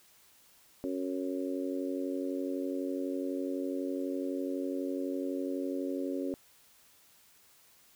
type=harmonic tone; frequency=92 Hz; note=F#2; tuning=9 cents flat; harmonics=3 / 4 / 5 / 6; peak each=-34 / -38 / -41 / -40 dBFS; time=0.84-6.34 s; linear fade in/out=0 ms; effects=white hiss -62 dBFS RMS until 7.95 s